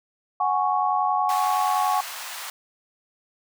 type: chord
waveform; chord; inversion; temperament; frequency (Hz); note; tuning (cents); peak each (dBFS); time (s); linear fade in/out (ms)
sine; F# suspended second; none; equal; 740 / 830.6 / 1108.7; F#5 / G#5 / C#6; 0 / 0 / 0; -24 / -24 / -24; 0.4-2.01; 5
type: high-pass noise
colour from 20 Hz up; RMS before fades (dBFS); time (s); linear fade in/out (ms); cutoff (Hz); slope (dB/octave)
pink; -35; 1.29-2.5; 2; 810; 24
effects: none